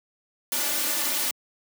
white noise with comb filter, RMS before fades -26 dBFS, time 0.52-1.31 s, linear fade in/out 2 ms, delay 3.4 ms, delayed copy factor +0.95, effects high-pass 200 Hz 12 dB/octave

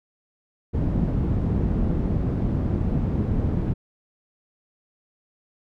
white low-pass noise, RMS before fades -23 dBFS, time 0.73-3.74 s, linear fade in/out 20 ms, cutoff 170 Hz, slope 12 dB/octave, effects none

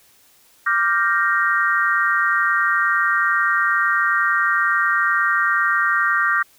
sine chord, G minor seventh, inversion second, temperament equal, 1174.7 / 1396.9 / 1568 / 1864.7 Hz, D6 / F6 / G6 / Bb6, 0 / 0 / 0 / 0 cents, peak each -21 dBFS, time 0.66-6.43 s, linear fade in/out 10 ms, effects white hiss -54 dBFS RMS until 6.58 s

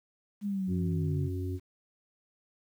sine linear sweep, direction down, 207.7 to 133.5 Hz, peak -29 dBFS, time 0.41-1.3 s, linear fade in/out 50 ms
harmonic tone, 91.8 Hz, F#2, 13 cents flat, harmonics 1 / 3 / 4, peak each -32 / -39 / -40 dBFS, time 0.67-1.6 s, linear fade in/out 50 ms
effects 10-bit

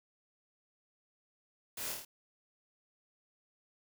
white noise with echo, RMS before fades -42 dBFS, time 1.77-1.92 s, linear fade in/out 5 ms, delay 26 ms, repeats 5, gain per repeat -2 dB, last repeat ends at 2.05 s, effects none

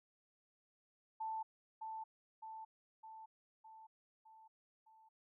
sine tone with echo, 883 Hz, A5, 6 cents sharp, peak -39 dBFS, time 1.2-1.43 s, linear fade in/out 10 ms, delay 610 ms, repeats 6, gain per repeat -4 dB, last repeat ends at 5.09 s, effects none

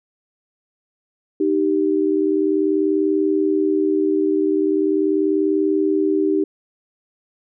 sine tone pair together, 309.2 / 389.6 Hz, D#4 / G4, -11 / -11 cents, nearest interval major third, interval 400 cents, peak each -18 / -18 dBFS, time 1.4-6.44 s, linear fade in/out 5 ms, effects none

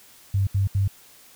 sine tone bursts, 98 Hz, G2, in tune, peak -18 dBFS, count 3, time 0.34-0.878 s, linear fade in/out 5 ms, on 130 ms, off 74 ms, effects white hiss -51 dBFS RMS until 1.35 s

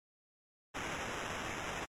violet noise with sample-and-hold, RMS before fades -40 dBFS, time 0.74-1.86 s, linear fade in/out 20 ms, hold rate 4410 Hz, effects low-pass 8000 Hz 12 dB/octave + MP3 64 kbps

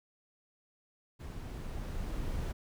brown noise with level ramp, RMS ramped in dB -42 to -35 dBFS, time 1.19-2.53 s, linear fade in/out 20 ms, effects none

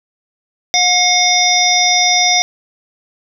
harmonic tone with a mistuned harmonic, 720 Hz, F#5, 47 cents flat, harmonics 1 / 3 / 5 / 7 / 8, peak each -16 / -16 / -16 / -16 / -16 dBFS, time 0.74-2.42 s, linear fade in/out 0 ms, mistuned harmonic 7, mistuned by +25 cents, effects 7-bit

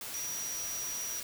sine tone in noise, 5790 Hz, F#8, 38 cents flat, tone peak -36 dBFS, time 0.14-1.2 s, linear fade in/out 2 ms, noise white, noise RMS -41 dBFS, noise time 0.01-1.23 s, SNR +2 dB, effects none

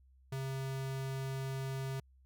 square tone, 134 Hz, C3, 42 cents sharp, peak -37 dBFS, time 0.32-2 s, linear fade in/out 5 ms, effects added 65 Hz sine -61 dBFS peak until 2.25 s

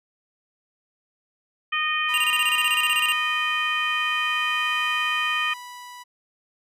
harmonic tone, 617 Hz, D#5, 15 cents flat, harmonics 2 / 3 / 4 / 5, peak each -27 / -27 / -26 / -29 dBFS, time 1.72-5.54 s, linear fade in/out 10 ms
sawtooth tone with tremolo, 984 Hz, B5, 7 cents flat, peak -30 dBFS, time 2.08-6.04 s, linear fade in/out 20 ms, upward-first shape triangle, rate 0.45 Hz, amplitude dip 45%
square tone bursts, 2794 Hz, F7, in tune, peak -21 dBFS, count 16, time 2.14-3.121 s, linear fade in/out 0 ms, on 36 ms, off 27 ms
effects resampled to 32000 Hz

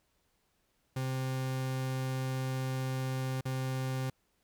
40% pulse tone with dropouts, 130.81 Hz, C3, in tune, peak -31 dBFS, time 0.96-4.1 s, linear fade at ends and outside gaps 5 ms, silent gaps 3.41-3.453 s, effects pink hiss -75 dBFS RMS until 4.43 s

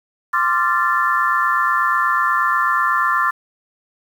sine chord, D minor seventh, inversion third, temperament equal with one note detuned, 1046.5 / 1174.7 / 1372.9 / 1760 Hz, C6 / D6 / F6 / A6, 0 / 0 / -30 / 0 cents, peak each -20 dBFS, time 0.33-3.31 s, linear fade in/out 10 ms, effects 7-bit

